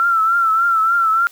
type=tone with vibrato; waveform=sine; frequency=1347 Hz; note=E6; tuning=37 cents sharp; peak=-12 dBFS; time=0-1.27 s; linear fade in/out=0 ms; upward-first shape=triangle; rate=3.4 Hz; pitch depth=73 cents each way; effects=white hiss -46 dBFS RMS until 1.31 s + high-pass 300 Hz 12 dB/octave